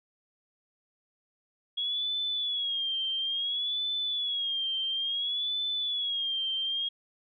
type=tone with vibrato; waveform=sine; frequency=3322 Hz; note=G#7; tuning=in tune; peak=-28 dBFS; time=1.77-6.89 s; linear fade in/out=10 ms; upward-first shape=sine; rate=0.58 Hz; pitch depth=97 cents each way; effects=none